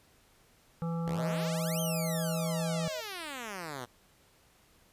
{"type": "harmonic tone", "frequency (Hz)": 167, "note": "E3", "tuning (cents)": 23, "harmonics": [1, 3, 5, 7, 8], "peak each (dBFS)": [-31, -41, -45, -48, -49], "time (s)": [0.82, 2.88], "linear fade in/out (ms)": 0}
{"type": "exponential two-way sweep", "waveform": "5% pulse", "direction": "up then down", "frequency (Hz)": [55, 3232, 117.4], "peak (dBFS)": -27, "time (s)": [1.06, 3.86], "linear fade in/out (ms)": 20, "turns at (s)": 1.8}
{"type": "tone", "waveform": "sine", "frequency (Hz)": 630, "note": "D#5", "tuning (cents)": 21, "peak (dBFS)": -36, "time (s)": [1.18, 3.01], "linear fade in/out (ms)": 10}
{"effects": ["pink hiss -64 dBFS RMS until 4.92 s", "resampled to 32000 Hz"]}